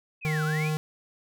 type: linear two-way sweep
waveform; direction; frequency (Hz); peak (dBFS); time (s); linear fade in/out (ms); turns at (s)
sine; down then up; 2637 to 1303 to 2637; -31; 0.21-0.71; 50; 0.44
type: tone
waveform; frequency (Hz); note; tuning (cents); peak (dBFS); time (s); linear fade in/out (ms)
square; 154.4; D#3; -13; -26; 0.25-0.77; 0
effects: none